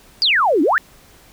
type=exponential two-way sweep; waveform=sine; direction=down then up; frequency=4978 to 269.9 to 1900 Hz; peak=-12 dBFS; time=0.22-0.78 s; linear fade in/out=0 ms; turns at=0.62 s; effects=pink hiss -48 dBFS RMS until 1.32 s